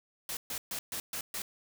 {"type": "noise bursts", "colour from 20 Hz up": "white", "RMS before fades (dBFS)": -37, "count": 6, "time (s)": [0.29, 1.42], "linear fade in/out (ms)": 2, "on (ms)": 80, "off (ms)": 130, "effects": []}